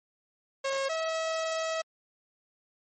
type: tone pair in turn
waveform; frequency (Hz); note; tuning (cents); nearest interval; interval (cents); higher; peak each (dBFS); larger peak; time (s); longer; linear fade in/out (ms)
sawtooth; 543 / 645.7; C#5 / E5; -36 / -36; minor third; 300; second; -24 / -25; first; 0.64-0.89 / 0.89-1.82; second; 10
effects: MP3 32 kbps